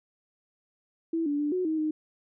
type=tone with pitch steps; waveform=sine; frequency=328.8 / 289.5 / 294.6 / 366.4 / 315.9 / 308.8 Hz; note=E4 / D4 / D4 / F#4 / D#4 / D#4; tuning=-4 / -25 / +6 / -17 / +26 / -13 cents; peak=-25 dBFS; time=1.13-1.91 s; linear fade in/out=5 ms; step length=130 ms; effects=none